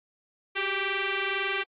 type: tone with frequency modulation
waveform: sine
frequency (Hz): 380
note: F#4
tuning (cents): +46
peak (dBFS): -26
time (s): 0.55-1.64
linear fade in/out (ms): 20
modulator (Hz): 391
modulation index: 7.1
effects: AAC 48 kbps